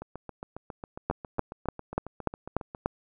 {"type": "two click trains", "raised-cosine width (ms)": 1, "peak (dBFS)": [-11, -24], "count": [7, 21], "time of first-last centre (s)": [[1.1, 2.86], [0.02, 2.749]], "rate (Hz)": [3.41, 7.33], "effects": []}